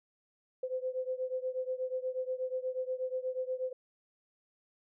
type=beating tone pair; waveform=sine; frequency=510 / 518.3 Hz; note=C5 / C5; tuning=-44 / -16 cents; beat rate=8.3 Hz; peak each=-35 / -37 dBFS; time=0.63-3.73 s; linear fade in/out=5 ms; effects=none